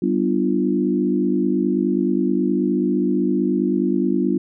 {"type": "tone cluster", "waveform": "sine", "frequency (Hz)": [192.1, 247.4, 297.1, 346.3], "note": ["G3", "B3", "D4", "F4"], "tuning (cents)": [-35, 3, 20, -15], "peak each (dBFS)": -22, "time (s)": [0.02, 4.38], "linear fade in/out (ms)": 5, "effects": []}